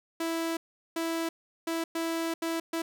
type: tone bursts at uneven times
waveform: sawtooth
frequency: 329.6 Hz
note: E4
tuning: in tune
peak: -25 dBFS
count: 6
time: 0.2-0.57 / 0.96-1.29 / 1.67-1.84 / 1.95-2.34 / 2.42-2.6 / 2.73-2.82 s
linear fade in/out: 5 ms
effects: none